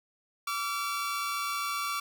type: tone pair together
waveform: sawtooth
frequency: 1152.4 / 1367 Hz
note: D6 / F6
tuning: -33 / -37 cents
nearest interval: minor third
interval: 296 cents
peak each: -28 / -32 dBFS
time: 0.47-2 s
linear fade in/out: 5 ms
effects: none